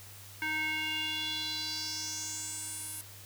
square tone with band-pass filter sweep, 311.1 Hz, D#4, in tune, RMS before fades -36 dBFS, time 0.42-3.01 s, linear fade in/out 0 ms, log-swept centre 1900 to 11000 Hz, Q 4.2, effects added 99 Hz sine -52 dBFS peak until 3.25 s + white hiss -51 dBFS RMS until 3.25 s

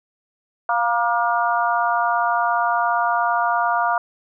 harmonic tone with a mistuned harmonic, 237.3 Hz, A#3, 31 cents sharp, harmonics 3 / 4 / 5 / 6, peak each -21 / -22 / -23 / -24 dBFS, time 0.69-3.98 s, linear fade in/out 2 ms, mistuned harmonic 3, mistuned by -28 cents, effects none

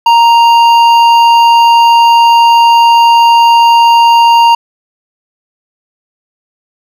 sine tone with hard clipping, 932.3 Hz, A#5, in tune, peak -4 dBFS, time 0.06-4.55 s, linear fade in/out 5 ms, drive 9 dB, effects none

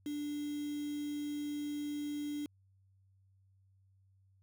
sine tone with quantisation, 293.7 Hz, D4, in tune, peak -36 dBFS, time 0.06-2.46 s, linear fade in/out 2 ms, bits 8, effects added 96 Hz sine -65 dBFS peak until 4.42 s

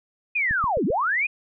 sine linear two-way sweep, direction down then up, 2532 to 164.81 to 2532 Hz, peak -20 dBFS, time 0.35-1.27 s, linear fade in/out 10 ms, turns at 0.85 s
click train, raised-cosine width 5 ms, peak -21 dBFS, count 4, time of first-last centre 0.51-0.903 s, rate 7.63 Hz
effects none

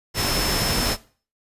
sine tone in noise, 5274 Hz, E8, in tune, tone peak -27 dBFS, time 0.14-0.97 s, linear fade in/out 50 ms, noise pink, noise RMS -23 dBFS, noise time 0.14-0.97 s, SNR -7 dB, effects noise-tail reverb RT60 0.4 s tail -18 dB re dry + resampled to 32000 Hz

